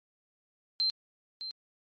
sine tone with echo, 4126 Hz, C8, 25 cents flat, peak -25 dBFS, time 0.8-0.9 s, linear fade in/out 0 ms, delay 610 ms, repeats 1, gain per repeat -11 dB, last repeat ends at 1.51 s, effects MP3 32 kbps

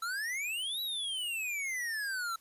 square exponential two-way sweep, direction up then down, 1318.5 to 3951 to 1318.5 Hz, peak -34 dBFS, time 0.02-2.36 s, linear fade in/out 5 ms, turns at 0.81 s, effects white hiss -64 dBFS RMS until 2.4 s + resampled to 32000 Hz

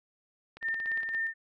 click train, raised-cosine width 0.3 ms, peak -30 dBFS, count 11, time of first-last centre 0.57-1.148 s, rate 17.3 Hz
sine tone with tremolo, 1809 Hz, A6, 48 cents sharp, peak -28 dBFS, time 0.61-1.34 s, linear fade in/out 50 ms, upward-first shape square, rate 3.8 Hz, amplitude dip 35%
effects none

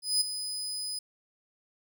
30% pulse tone with ADSR envelope, 5000 Hz, D#8, 8 cents sharp, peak -19 dBFS, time 0.02-0.99 s, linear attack 190 ms, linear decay 11 ms, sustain -11 dB, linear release 5 ms, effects none

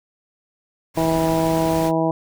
pink noise, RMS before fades -31 dBFS, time 0.94-1.92 s, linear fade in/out 50 ms
harmonic tone, 162.4 Hz, E3, 26 cents flat, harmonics 1 / 2 / 3 / 4 / 5 / 6, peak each -24 / -21 / -26 / -22 / -27 / -27 dBFS, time 0.97-2.11 s, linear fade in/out 2 ms
effects none

